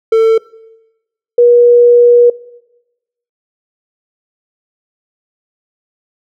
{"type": "tone pair in turn", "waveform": ["triangle", "sine"], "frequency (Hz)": [447.9, 480.9], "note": ["A4", "B4"], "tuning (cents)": [31, -46], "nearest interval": "minor second", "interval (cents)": 123, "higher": "second", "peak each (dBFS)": -3, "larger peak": "neither", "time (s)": [[0.12, 0.38], [1.38, 2.3]], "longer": "second", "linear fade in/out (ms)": 5, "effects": ["noise-tail reverb RT60 1.0 s tail -21 dB re dry"]}